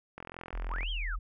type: click train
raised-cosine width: 0.5 ms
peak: -27 dBFS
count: 29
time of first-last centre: 0.18-0.831 s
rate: 43 Hz
type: tone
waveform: sine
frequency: 40.73 Hz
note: E1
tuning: 20 cents flat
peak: -32 dBFS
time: 0.53-1.19 s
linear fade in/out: 10 ms
type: linear two-way sweep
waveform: sine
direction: up then down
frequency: 785 to 3286 to 1178 Hz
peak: -36 dBFS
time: 0.7-1.16 s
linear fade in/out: 10 ms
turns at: 0.9 s
effects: none